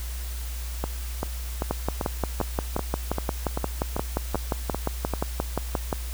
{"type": "two click trains", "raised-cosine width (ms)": 1, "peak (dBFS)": [-12, -10], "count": [12, 25], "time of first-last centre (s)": [[0.84, 5.137], [1.71, 5.928]], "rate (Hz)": [2.56, 5.69], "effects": ["added 60 Hz sine -30 dBFS peak until 6.13 s", "white hiss -41 dBFS RMS until 6.13 s"]}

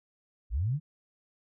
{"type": "linear sweep", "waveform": "sine", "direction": "up", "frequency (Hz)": [44.92, 160.2], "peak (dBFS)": -26, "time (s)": [0.5, 0.8], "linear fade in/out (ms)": 50, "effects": []}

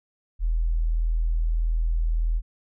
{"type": "tone", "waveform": "sine", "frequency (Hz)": 40.81, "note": "E1", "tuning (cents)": -17, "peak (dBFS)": -20, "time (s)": [0.39, 2.42], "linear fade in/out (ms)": 50, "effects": []}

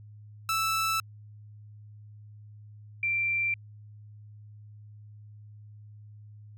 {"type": "tone pair in turn", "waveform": ["sawtooth", "sine"], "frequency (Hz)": [1318.5, 2357], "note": ["E6", "D7"], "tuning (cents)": [0, 6], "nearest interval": "minor seventh", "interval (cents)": 1006, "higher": "second", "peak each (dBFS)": [-22, -25], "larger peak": "first", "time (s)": [[0.49, 1], [3.03, 3.54]], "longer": "neither", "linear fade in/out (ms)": 2, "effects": ["added 105 Hz sine -46 dBFS peak until 6.57 s"]}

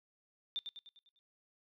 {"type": "tone with echo", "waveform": "sine", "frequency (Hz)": 3584, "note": "A7", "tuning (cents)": 31, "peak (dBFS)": -34, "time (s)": [0.56, 0.59], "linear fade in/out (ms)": 0, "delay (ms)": 100, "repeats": 6, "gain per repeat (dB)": -6, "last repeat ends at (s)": 1.19, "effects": ["noise-tail reverb RT60 0.3 s tail -24 dB re dry"]}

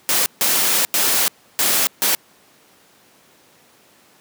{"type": "noise bursts at uneven times", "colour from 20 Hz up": "white", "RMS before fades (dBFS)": -17, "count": 5, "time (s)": [[0.09, 0.26], [0.41, 0.85], [0.94, 1.28], [1.59, 1.87], [2.02, 2.15]], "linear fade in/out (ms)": 0, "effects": ["pink hiss -52 dBFS RMS until 4.2 s", "high-pass 200 Hz 12 dB/octave"]}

